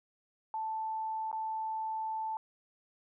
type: tone with dropouts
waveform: sine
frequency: 880 Hz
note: A5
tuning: in tune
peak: -33 dBFS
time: 0.54-2.37 s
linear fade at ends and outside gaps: 1 ms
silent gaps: 1.315-1.328 s
effects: none